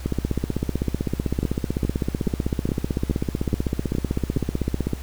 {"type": "two click trains", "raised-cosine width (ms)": 3, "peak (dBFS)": [-9, -9], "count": [78, 8], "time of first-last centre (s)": [[0.06, 4.933], [1.43, 4.371]], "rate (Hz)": [15.8, 2.38], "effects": ["added 65 Hz sine -32 dBFS peak until 5.02 s", "pink hiss -43 dBFS RMS until 5.02 s"]}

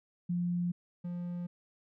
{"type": "tone pair in turn", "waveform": ["sine", "triangle"], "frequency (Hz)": [175.4, 175.4], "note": ["F3", "F3"], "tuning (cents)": [8, 8], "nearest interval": "unison", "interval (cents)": 0, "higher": "neither", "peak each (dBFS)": [-29, -33], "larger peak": "first", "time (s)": [[0.29, 0.72], [1.04, 1.47]], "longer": "neither", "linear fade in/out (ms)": 10, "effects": []}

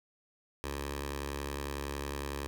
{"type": "tone with notch filter", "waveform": "10% pulse", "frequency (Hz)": 70.9, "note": "C#2", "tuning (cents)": 40, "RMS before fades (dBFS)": -38, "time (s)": [0.64, 2.47], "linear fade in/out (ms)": 0, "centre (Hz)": 180, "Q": 0.66, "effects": []}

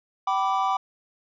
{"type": "chord", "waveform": "triangle", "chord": "G major", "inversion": "none", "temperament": "equal with one note detuned", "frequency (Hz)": [769.6, 987.8, 1174.7], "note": ["G5", "B5", "D6"], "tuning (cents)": [-32, 0, 0], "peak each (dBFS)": [-23, -25, -24], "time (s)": [0.27, 0.77], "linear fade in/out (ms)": 5, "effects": ["resampled to 16000 Hz"]}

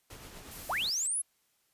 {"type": "noise with tremolo", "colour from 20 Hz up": "pink", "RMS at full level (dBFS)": -47, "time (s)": [0.1, 0.9], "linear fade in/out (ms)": 5, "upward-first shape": "sine", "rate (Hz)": 8.4, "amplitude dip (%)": 35}
{"type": "noise", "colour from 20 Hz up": "blue", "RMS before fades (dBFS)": -45, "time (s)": [0.51, 1.07], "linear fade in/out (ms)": 5}
{"type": "linear sweep", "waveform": "sine", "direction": "up", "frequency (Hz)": [480, 11040], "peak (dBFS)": -29, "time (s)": [0.69, 1.22], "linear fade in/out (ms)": 10}
{"effects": ["white hiss -73 dBFS RMS until 1.73 s", "resampled to 32000 Hz"]}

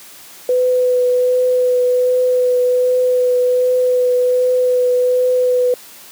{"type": "tone with vibrato", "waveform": "sine", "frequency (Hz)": 500, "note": "B4", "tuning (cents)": 21, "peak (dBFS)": -11, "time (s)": [0.49, 5.74], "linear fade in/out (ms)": 2, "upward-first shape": "triangle", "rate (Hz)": 1.3, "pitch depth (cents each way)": 14, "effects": ["white hiss -39 dBFS RMS until 6.11 s", "high-pass 150 Hz 12 dB/octave"]}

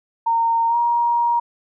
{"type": "tone with pitch glide", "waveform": "sine", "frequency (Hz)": [920, 945.3], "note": ["A#5", "A#5"], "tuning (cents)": [-23, 24], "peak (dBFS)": -15, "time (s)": [0.26, 1.4], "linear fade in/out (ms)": 10, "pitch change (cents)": 47, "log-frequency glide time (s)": [0.68, 0.76], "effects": []}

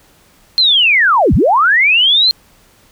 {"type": "linear two-way sweep", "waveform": "sine", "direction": "down then up", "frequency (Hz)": [4240, 38.89, 4240], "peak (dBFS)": -7, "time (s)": [0.58, 2.31], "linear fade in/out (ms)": 0, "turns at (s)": 1.34, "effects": ["pink hiss -49 dBFS RMS until 2.91 s"]}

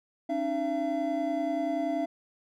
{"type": "tone cluster", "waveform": "triangle", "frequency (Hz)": [274.7, 305.1, 677], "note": ["C#4", "D#4", "E5"], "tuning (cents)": [-16, -34, 46], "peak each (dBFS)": [-31, -30, -28], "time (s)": [0.29, 2.06], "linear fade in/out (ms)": 10, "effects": []}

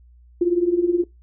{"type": "tone with tremolo", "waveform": "sine", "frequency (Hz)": 349.2, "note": "F4", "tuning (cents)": 0, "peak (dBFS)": -12, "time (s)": [0.41, 1.04], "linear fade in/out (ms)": 5, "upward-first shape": "triangle", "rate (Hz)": 19, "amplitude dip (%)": 85, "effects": ["noise-tail reverb RT60 0.2 s tail -22 dB re dry", "added 60 Hz sine -47 dBFS peak until 1.22 s"]}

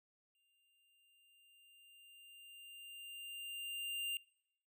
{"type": "tone with exponential growth", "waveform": "square", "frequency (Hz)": 2794, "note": "F7", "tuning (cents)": 0, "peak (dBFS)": -38, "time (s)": [0.35, 4.17], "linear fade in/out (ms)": 1, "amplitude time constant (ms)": 830, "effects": ["noise-tail reverb RT60 0.8 s tail -24 dB re dry"]}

